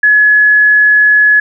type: tone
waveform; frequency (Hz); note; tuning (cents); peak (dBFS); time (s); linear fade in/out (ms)
sine; 1697; G#6; +37; -4; 0.03-1.4; 5
effects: none